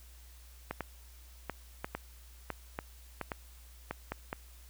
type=clicks; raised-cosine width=0.5 ms; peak=-20 dBFS; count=12; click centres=0.71 / 0.807 / 1.497 / 1.845 / 1.95 / 2.503 / 2.789 / 3.213 / 3.318 / 3.91 / 4.12 / 4.329 s; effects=added 60 Hz sine -52 dBFS peak until 4.69 s + white hiss -60 dBFS RMS until 4.69 s